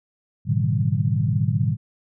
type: tone cluster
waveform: sine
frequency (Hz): 105 / 121.3 / 146.4 / 160.8 / 192.7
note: G#2 / B2 / D3 / E3 / G3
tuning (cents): +19 / -31 / -5 / -43 / -29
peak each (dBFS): -23 / -23 / -24 / -27 / -29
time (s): 0.45-1.77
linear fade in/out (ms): 50
effects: none